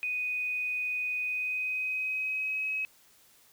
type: tone with pitch glide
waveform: sine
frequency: 2489 to 2553 Hz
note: D#7 to D#7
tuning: 0 to +44 cents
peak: -29 dBFS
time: 0.03-2.85 s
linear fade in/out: 0 ms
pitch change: +44 cents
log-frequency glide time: 1.19-2.72 s
effects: white hiss -61 dBFS RMS until 3.52 s